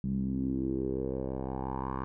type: tone with low-pass filter sweep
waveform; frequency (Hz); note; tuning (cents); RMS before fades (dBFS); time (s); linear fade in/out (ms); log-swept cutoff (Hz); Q
10% pulse; 65.7; C2; +8; -33; 0.04-2.04; 0; 180 to 1200; 4.3
effects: none